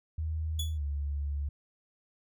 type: tone with pitch glide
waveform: sine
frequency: 79 to 71.61 Hz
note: D#2 to D2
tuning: +27 to -43 cents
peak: -30 dBFS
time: 0.18-1.49 s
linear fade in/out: 5 ms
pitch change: -170 cents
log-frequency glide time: 0.74-0.83 s
type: tone with exponential decay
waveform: sawtooth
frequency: 3412 Hz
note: G#7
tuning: 46 cents sharp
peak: -28 dBFS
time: 0.59-0.78 s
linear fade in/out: 5 ms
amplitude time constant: 40 ms
effects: none